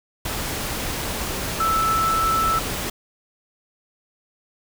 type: tone in noise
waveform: sine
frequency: 1318.5 Hz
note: E6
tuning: in tune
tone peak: -18 dBFS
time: 1.6-2.59 s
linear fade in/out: 5 ms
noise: pink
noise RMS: -27 dBFS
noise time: 0.25-2.9 s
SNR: +6 dB
effects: none